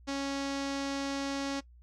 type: tone with low-pass filter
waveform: sawtooth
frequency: 276.5 Hz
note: C#4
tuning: 4 cents flat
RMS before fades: -34 dBFS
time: 0.07-1.61 s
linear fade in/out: 20 ms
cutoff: 5700 Hz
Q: 2
effects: noise-tail reverb RT60 0.1 s tail -20 dB re dry + added 60 Hz sine -53 dBFS peak until 1.82 s